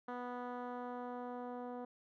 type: tone with low-pass filter sweep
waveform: 10% pulse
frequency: 246.1 Hz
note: B3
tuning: 6 cents flat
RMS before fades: -44 dBFS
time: 0.08-1.85 s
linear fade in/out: 5 ms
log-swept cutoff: 1400 to 680 Hz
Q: 0.89
effects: none